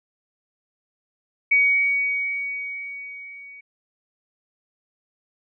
sine tone with level ramp, 2251 Hz, C#7, 26 cents sharp, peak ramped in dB -13 to -40 dBFS, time 1.51-3.61 s, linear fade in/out 10 ms, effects none

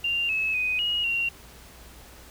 sine tone with pitch steps, 2785 / 2588 / 2499 / 2885 / 2757 Hz, F7 / E7 / D#7 / F#7 / F7, -5 / -32 / +7 / -44 / -23 cents, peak -23 dBFS, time 0.04-1.29 s, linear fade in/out 5 ms, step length 250 ms, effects added 60 Hz sine -50 dBFS peak until 2.3 s + pink hiss -49 dBFS RMS until 2.3 s

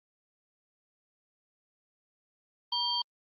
sine tone cluster, 963 / 3189 / 4550 Hz, B5 / G7 / C#8, -44 / +29 / +44 cents, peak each -34 / -31 / -32 dBFS, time 2.72-3.02 s, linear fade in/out 5 ms, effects Opus 24 kbps

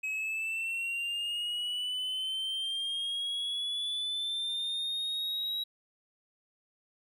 triangle linear sweep, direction up, 2546 to 3864 Hz, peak -30 dBFS, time 0.03-5.64 s, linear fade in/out 10 ms, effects none

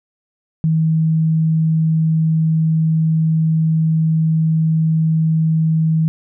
sine tone, 159.9 Hz, D#3, 48 cents sharp, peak -12 dBFS, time 0.64-6.08 s, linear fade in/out 0 ms, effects none

